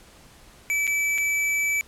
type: tone with dropouts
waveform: square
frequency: 2306 Hz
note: D7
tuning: 32 cents flat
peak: -22 dBFS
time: 0.7-1.81 s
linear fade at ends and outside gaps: 0 ms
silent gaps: 0.869-0.876 / 1.179-1.183 s
effects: pink hiss -51 dBFS RMS until 1.87 s + low-pass 12000 Hz 12 dB/octave